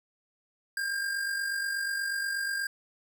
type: tone with amplitude modulation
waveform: square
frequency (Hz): 1604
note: G6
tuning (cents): +39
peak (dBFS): -28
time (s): 0.77-2.67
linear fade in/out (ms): 2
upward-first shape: sine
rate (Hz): 48.3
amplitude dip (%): 45
effects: none